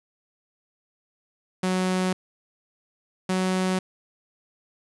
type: tone pair in turn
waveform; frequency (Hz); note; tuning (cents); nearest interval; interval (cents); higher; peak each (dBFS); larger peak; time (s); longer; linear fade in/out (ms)
sawtooth; 185 / 186.06; F#3 / F#3; 0 / +10; unison; 10; second; -18; neither; 1.63-2.13 / 3.29-3.79; neither; 5
effects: resampled to 24000 Hz + 9-bit